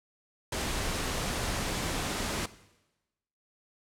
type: noise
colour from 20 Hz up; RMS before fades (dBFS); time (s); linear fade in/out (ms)
pink; -32; 0.52-2.46; 5
effects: noise-tail reverb RT60 1.0 s tail -17 dB re dry + low-pass 10000 Hz 12 dB/octave